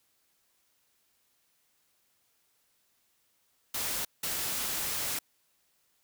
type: noise bursts at uneven times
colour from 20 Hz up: white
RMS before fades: -33 dBFS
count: 2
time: 3.74-4.05 / 4.23-5.19 s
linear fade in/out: 5 ms
effects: white hiss -72 dBFS RMS until 6.03 s